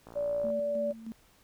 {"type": "click train", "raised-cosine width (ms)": 1, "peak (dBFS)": -33, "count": 26, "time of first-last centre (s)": [0.07, 0.503], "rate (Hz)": 57.8}
{"type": "tone", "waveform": "sine", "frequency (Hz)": 580, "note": "D5", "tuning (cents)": -22, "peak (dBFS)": -28, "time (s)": [0.15, 0.93], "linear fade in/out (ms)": 20}
{"type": "tone with tremolo", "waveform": "sine", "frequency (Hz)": 224.5, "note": "A3", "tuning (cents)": 35, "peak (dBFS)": -36, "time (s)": [0.44, 1.12], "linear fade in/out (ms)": 0, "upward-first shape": "square", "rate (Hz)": 3.2, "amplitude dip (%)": 60}
{"effects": ["pink hiss -63 dBFS RMS until 1.43 s"]}